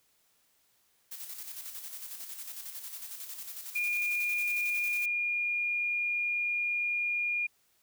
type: noise with tremolo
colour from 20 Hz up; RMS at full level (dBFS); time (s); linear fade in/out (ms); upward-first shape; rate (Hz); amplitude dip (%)
blue; -41; 1.11-5.06; 10; square; 11; 45
type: tone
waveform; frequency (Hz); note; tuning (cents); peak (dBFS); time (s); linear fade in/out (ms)
sine; 2423; D#7; -47; -28; 3.75-7.47; 10
effects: white hiss -70 dBFS RMS until 7.82 s